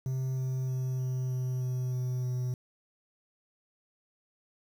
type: tone with pitch steps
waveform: triangle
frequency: 130.81 / 130.06 / 129.31 / 128.56 / 127.82 / 127.09 / 126.35 / 125.63 Hz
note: C3 / C3 / C3 / C3 / C3 / C3 / B2 / B2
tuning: 0 / -10 / -20 / -30 / -40 / -50 / +40 / +30 cents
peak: -27 dBFS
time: 0.06-2.54 s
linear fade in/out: 2 ms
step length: 310 ms
effects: 9-bit